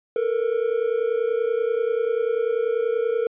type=tone pair together; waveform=triangle; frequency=446.7 / 477 Hz; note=A4 / A#4; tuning=+26 / +40 cents; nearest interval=minor second; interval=114 cents; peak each=-21 dBFS; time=0.16-3.27 s; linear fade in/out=2 ms; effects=resampled to 8000 Hz